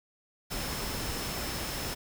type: tone in noise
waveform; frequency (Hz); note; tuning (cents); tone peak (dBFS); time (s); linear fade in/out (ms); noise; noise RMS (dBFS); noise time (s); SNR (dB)
sine; 5274; E8; 0; -43; 0.5-1.95; 20; pink; -35; 0.5-1.95; -11
effects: none